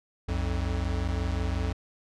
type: tone pair together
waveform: square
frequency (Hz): 61.74 / 87.31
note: B1 / F2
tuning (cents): 0 / 0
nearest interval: tritone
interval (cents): 600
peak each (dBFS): -30 / -30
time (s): 0.28-1.73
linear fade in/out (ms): 10
effects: low-pass 6000 Hz 12 dB/octave